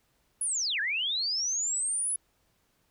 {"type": "linear two-way sweep", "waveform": "sine", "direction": "down then up", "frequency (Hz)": [10548, 1568, 10410], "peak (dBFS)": -27, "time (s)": [0.41, 2.16], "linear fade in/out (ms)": 2, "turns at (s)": 0.8, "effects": ["pink hiss -71 dBFS RMS until 2.9 s"]}